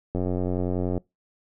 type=click train; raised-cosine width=2 ms; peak=-14 dBFS; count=76; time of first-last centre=0.15-0.978 s; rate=90.6 Hz; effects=noise-tail reverb RT60 0.2 s tail -24 dB re dry